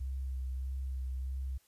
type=tone with vibrato; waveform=sine; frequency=65.41 Hz; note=C2; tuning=in tune; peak=-34 dBFS; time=0-1.58 s; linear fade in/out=10 ms; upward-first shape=sine; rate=1.6 Hz; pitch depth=24 cents each way; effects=white hiss -69 dBFS RMS until 1.67 s + resampled to 32000 Hz

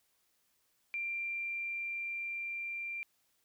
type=tone with level ramp; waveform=sine; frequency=2371 Hz; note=D7; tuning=16 cents sharp; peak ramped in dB=-34 to -37 dBFS; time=0.94-3.03 s; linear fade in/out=0 ms; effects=white hiss -75 dBFS RMS until 3.44 s

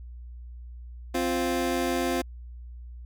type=tone pair together; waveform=25% pulse; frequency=261.6 / 349.2 Hz; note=C4 / F4; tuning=0 / 0 cents; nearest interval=perfect fourth; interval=500 cents; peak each=-24 dBFS; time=1.14-2.22 s; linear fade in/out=10 ms; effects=added 60 Hz sine -39 dBFS peak until 3.05 s

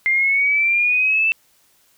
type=exponential sweep; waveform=sine; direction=up; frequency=2093 to 2665 Hz; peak=-14 dBFS; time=0.06-1.32 s; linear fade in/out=0 ms; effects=white hiss -58 dBFS RMS until 1.97 s

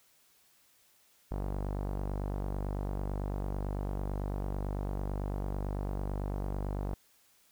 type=tone with low-pass filter; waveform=sawtooth; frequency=49 Hz; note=G1; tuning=in tune; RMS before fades=-35 dBFS; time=1.31-6.94 s; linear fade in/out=0 ms; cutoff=840 Hz; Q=1.3; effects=white hiss -66 dBFS RMS until 7.51 s

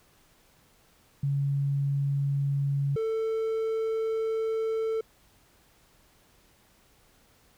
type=tone pair in turn; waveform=sine / triangle; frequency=140.1 / 444.8 Hz; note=C#3 / A4; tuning=+19 / +19 cents; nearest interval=octave + minor sixth; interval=2000 cents; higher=second; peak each=-24 dBFS; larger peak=neither; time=1.23-2.96 / 2.96-5.01 s; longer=second; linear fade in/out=5 ms; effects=pink hiss -62 dBFS RMS until 7.57 s

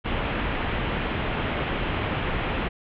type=low-pass noise; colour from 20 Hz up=pink; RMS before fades=-27 dBFS; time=0.04-2.69 s; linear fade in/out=20 ms; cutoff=3200 Hz; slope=48 dB/octave; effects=none

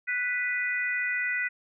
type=harmonic tone; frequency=493.9 Hz; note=B4; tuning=in tune; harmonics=3 / 4 / 5; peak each=-31 / -28 / -35 dBFS; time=0.07-1.49 s; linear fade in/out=20 ms; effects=none

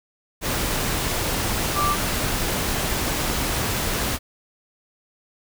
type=tone in noise; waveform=sine; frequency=1174.7 Hz; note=D6; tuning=in tune; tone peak=-20 dBFS; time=1.74-1.97 s; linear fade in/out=50 ms; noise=pink; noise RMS=-24 dBFS; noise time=0.41-4.19 s; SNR=+1 dB; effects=none

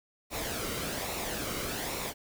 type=noise with flanger; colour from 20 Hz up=pink; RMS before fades=-35 dBFS; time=0.3-2.14 s; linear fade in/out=50 ms; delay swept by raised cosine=0.62 to 1.18 ms; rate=1.2 Hz; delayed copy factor=-0.5; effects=none

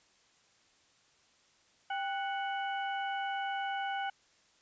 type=harmonic tone with a mistuned harmonic; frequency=740 Hz; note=F#5; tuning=in tune; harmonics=1 / 2 / 3 / 4; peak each=-34 / -39 / -47 / -45 dBFS; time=1.9-4.1 s; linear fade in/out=5 ms; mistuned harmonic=1; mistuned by=+110 cents; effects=white hiss -67 dBFS RMS until 4.61 s + resampled to 16000 Hz

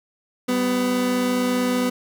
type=tone pair together; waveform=30% pulse; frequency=194.2 / 249.4 Hz; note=G3 / B3; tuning=-16 / +17 cents; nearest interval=major third; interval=433 cents; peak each=-26 / -17 dBFS; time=0.48-1.9 s; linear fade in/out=10 ms; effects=none

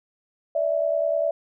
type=tone pair together; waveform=sine; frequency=584.1 / 654 Hz; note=D5 / E5; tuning=-10 / -14 cents; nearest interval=major second; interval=196 cents; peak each=-23 dBFS; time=0.55-1.31 s; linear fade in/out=5 ms; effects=none

